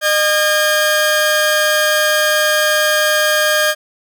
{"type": "tone pair together", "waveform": "sawtooth", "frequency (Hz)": [610, 1619.1], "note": ["D#5", "G#6"], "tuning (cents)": [-34, -44], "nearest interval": "octave + perfect fourth", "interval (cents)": 1690, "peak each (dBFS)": -11, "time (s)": [0.01, 3.75], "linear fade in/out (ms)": 50, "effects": []}